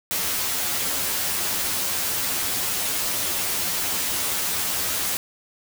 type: noise with comb filter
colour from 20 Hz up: white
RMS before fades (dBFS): -25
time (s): 0.11-5.17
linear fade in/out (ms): 0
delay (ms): 11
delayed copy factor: +0.85
effects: none